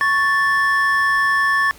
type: tone pair together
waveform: triangle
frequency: 1108.7 / 1760 Hz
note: C#6 / A6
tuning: 0 / 0 cents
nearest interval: minor sixth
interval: 800 cents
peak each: -17 / -14 dBFS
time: 0.01-1.71 s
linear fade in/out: 0 ms
effects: pink hiss -44 dBFS RMS until 1.78 s